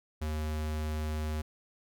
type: tone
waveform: square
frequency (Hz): 77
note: D#2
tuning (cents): -17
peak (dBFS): -32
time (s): 0.21-1.42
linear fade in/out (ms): 10
effects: none